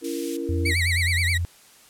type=chord; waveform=sine; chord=A# diminished; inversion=first; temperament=just; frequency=279.7 / 335.6 / 466.2 Hz; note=C#4 / E4 / A#4; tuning=+16 / +31 / 0 cents; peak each=-31 / -29 / -32 dBFS; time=0.01-0.75 s; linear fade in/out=50 ms
type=high-pass noise; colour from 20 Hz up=white; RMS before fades=-37 dBFS; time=0.04-0.37 s; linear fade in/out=5 ms; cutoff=2200 Hz; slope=24 dB/octave
type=tone with pitch glide; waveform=sine; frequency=85.3 to 86.34 Hz; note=F2 to F2; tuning=-40 to -19 cents; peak=-22 dBFS; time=0.49-1.45 s; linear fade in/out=0 ms; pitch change=+21 cents; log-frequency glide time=0.72-0.81 s
type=tone with vibrato; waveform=35% pulse; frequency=2093 Hz; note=C7; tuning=in tune; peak=-20 dBFS; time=0.65-1.38 s; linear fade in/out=10 ms; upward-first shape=sine; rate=9.5 Hz; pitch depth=180 cents each way
effects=white hiss -52 dBFS RMS until 1.89 s + low-pass 12000 Hz 12 dB/octave